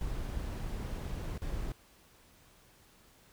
brown noise with dropouts, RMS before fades -37 dBFS, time 0.01-1.72 s, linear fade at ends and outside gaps 1 ms, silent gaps 1.378-1.419 s, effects pink hiss -62 dBFS RMS until 3.32 s

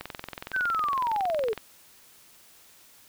click train, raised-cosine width 0.3 ms, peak -19 dBFS, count 35, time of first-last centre 0.01-1.577 s, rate 21.7 Hz
sine linear sweep, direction down, 1568 to 406.9 Hz, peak -24 dBFS, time 0.53-1.54 s, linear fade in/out 20 ms
effects white hiss -55 dBFS RMS until 3.08 s

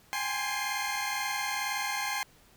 20% pulse tone cluster, 799 / 838 / 1045 / 2112 Hz, G5 / G#5 / C6 / C7, +33 / +15 / -2 / +16 cents, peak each -31 dBFS, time 0.13-2.23 s, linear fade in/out 0 ms, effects pink hiss -60 dBFS RMS until 2.56 s

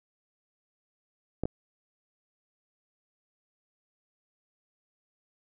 clicks, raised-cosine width 2 ms, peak -16 dBFS, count 2, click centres 1.436 / 1.455 s, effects none

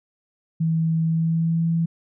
sine tone with pitch glide, 162.3 to 165.9 Hz, E3 to E3, -27 to +11 cents, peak -18 dBFS, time 0.6-1.86 s, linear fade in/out 10 ms, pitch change +38 cents, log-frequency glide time 1.04-1.69 s, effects none

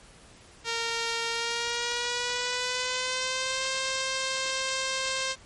5% pulse tone with pitch glide, 462 to 527.6 Hz, A#4 to C5, -16 to +14 cents, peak -16 dBFS, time 0.64-5.36 s, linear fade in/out 50 ms, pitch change +230 cents, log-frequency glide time 1.3-3.66 s, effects pink hiss -53 dBFS RMS until 5.45 s + MP3 48 kbps

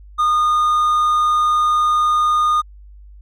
triangle tone, 1224 Hz, D#6, 29 cents flat, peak -11 dBFS, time 0.18-2.62 s, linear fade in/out 20 ms, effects added 50 Hz sine -38 dBFS peak until 3.21 s

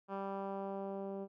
10% pulse tone with low-pass filter sweep, 196 Hz, G3, in tune, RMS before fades -41 dBFS, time 0.08-1.28 s, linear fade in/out 50 ms, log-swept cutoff 1300 to 460 Hz, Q 1.1, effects none

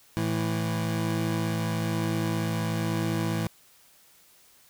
25% pulse tone pair together, 110.23 / 164.81 Hz, A2 / E3, +4 / 0 cents, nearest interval perfect fifth, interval 696 cents, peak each -25 dBFS, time 0.17-3.47 s, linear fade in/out 0 ms, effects white hiss -58 dBFS RMS until 4.69 s

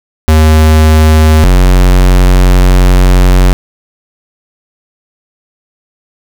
square tone pair in turn, 78.2 / 45.74 Hz, D#2 / F#1, +9 / -19 cents, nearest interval major sixth, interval 928 cents, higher first, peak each -3 dBFS, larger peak neither, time 0.28-1.44 / 1.44-3.53 s, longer second, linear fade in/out 0 ms, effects none

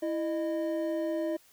triangle tone pair together, 330.2 / 614 Hz, E4 / D#5, +3 / -23 cents, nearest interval major seventh, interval 1074 cents, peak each -29 / -30 dBFS, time 0.02-1.37 s, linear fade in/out 10 ms, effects white hiss -61 dBFS RMS until 1.52 s

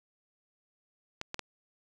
clicks, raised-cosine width 0.2 ms, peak -18 dBFS, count 3, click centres 1.214 / 1.344 / 1.393 s, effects none

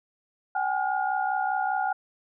sine tone cluster, 762 / 827 / 1426 Hz, G5 / G#5 / F6, -49 / -8 / +36 cents, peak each -27 / -28 / -31 dBFS, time 0.55-1.93 s, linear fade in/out 5 ms, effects none

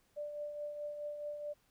sine tone with tremolo, 590 Hz, D5, 8 cents sharp, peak -37 dBFS, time 0.16-1.54 s, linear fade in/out 20 ms, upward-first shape triangle, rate 4.7 Hz, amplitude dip 50%, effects pink hiss -73 dBFS RMS until 1.7 s

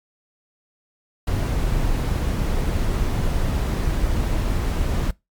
brown noise, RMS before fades -21 dBFS, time 1.27-5.11 s, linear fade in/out 5 ms, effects noise-tail reverb RT60 0.2 s tail -22 dB re dry + MP3 96 kbps

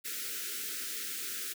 white band-stop noise, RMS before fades -38 dBFS, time 0.04-1.54 s, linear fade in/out 20 ms, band 490 to 1300 Hz, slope 96 dB/octave, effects high-pass 300 Hz 12 dB/octave

